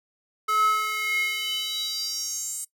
square tone with high-pass filter sweep, 430 Hz, A4, 40 cents flat, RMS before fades -27 dBFS, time 0.48-2.65 s, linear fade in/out 10 ms, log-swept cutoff 1100 to 8500 Hz, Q 5.8, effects noise-tail reverb RT60 0.1 s tail -18 dB re dry

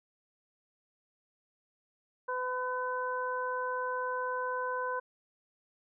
harmonic tone, 504 Hz, B4, 35 cents sharp, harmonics 1 / 2 / 3, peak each -36 / -34 / -38 dBFS, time 2.28-5 s, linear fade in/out 10 ms, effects none

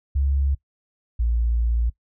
sine tone pair in turn, 69 / 57.9 Hz, C#2 / A#1, -7 / -11 cents, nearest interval minor third, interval 304 cents, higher first, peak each -18 dBFS, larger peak neither, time 0.15-0.55 / 1.19-1.9 s, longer second, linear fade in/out 10 ms, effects noise-tail reverb RT60 0.1 s tail -20 dB re dry

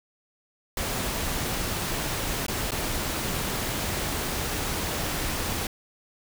pink noise with dropouts, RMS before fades -29 dBFS, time 0.77-5.67 s, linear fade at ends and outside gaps 2 ms, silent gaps 2.465-2.482 / 2.708-2.718 s, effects none

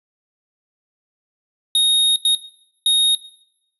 square tone bursts at uneven times, 3729 Hz, A#7, in tune, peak -13 dBFS, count 3, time 1.75-2.16 / 2.25-2.35 / 2.86-3.15 s, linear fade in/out 2 ms, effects noise-tail reverb RT60 0.8 s tail -19 dB re dry + resampled to 32000 Hz

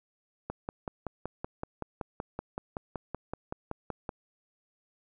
click train, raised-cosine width 1 ms, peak -20 dBFS, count 20, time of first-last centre 0.5-4.092 s, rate 5.29 Hz, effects none

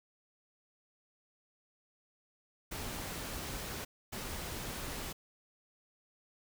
pink noise bursts at uneven times, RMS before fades -41 dBFS, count 2, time 2.71-3.85 / 4.12-5.13 s, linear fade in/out 10 ms, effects none

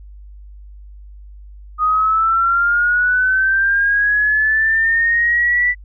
sine linear sweep, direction up, 1237 to 1975.5 Hz, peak -12 dBFS, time 1.78-5.75 s, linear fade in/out 50 ms, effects added 50 Hz sine -35 dBFS peak until 5.84 s

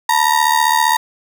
35% pulse ring-modulated tone, 932.3 Hz, A#5, in tune, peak -7 dBFS, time 0.09-0.97 s, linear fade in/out 2 ms, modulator 37.6 Hz, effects none

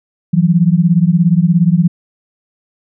sine beating tone pair, 164.81 / 181.81 Hz, E3 / F#3, 0 / -30 cents, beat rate 17 Hz, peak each -10 / -11 dBFS, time 0.33-1.88 s, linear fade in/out 10 ms, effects none

